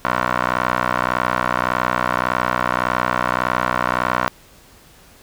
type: tone with band-pass filter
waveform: 15% pulse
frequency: 61.74 Hz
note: B1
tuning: in tune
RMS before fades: -20 dBFS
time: 0.05-4.28 s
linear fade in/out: 0 ms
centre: 1200 Hz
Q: 2.2
effects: pink hiss -48 dBFS RMS until 5.22 s